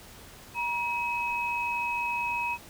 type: tone pair together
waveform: sine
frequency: 954 / 2551 Hz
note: A#5 / D#7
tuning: +40 / +43 cents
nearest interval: octave + perfect fourth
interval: 1703 cents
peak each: -30 / -30 dBFS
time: 0.54-2.58 s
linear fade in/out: 50 ms
effects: pink hiss -49 dBFS RMS until 2.69 s